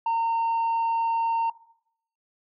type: tone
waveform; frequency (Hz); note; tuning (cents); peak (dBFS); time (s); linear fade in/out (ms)
sine; 916; A#5; -31; -19; 0.06-1.5; 5
effects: noise-tail reverb RT60 0.7 s tail -20 dB re dry + tanh soft clip ceiling -21 dBFS